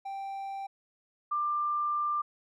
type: tone pair in turn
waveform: triangle / sine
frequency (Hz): 784 / 1188.7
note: G5 / D6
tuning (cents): 0 / +21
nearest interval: perfect fifth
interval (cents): 721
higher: second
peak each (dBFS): -33 / -27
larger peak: second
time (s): 0.05-0.67 / 1.31-2.22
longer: second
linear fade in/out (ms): 10
effects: none